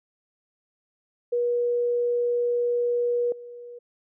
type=tone with level steps; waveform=sine; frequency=481.6 Hz; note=B4; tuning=44 cents flat; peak=-21 / -38 dBFS; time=1.32-3.79 s; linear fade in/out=10 ms; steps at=3.32 s; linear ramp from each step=2 ms; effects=none